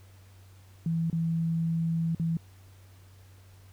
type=tone with dropouts; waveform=sine; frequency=164.81 Hz; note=E3; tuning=in tune; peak=-25 dBFS; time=0.86-2.37 s; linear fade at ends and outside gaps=2 ms; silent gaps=1.1-1.128 / 2.149-2.197 s; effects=added 95 Hz sine -51 dBFS peak until 3.72 s + pink hiss -61 dBFS RMS until 3.72 s